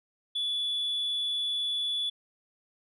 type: tone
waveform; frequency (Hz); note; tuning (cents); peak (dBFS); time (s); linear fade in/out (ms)
sine; 3438; A7; -41; -26; 0.35-2.1; 10
effects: tanh soft clip ceiling -25 dBFS